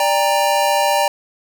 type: chord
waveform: square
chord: G minor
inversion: second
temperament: equal with one note detuned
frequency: 587.3 / 798.6 / 932.3 Hz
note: D5 / G5 / Bb5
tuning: 0 / +32 / 0 cents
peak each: -19 dBFS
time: 0-1.08 s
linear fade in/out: 2 ms
effects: none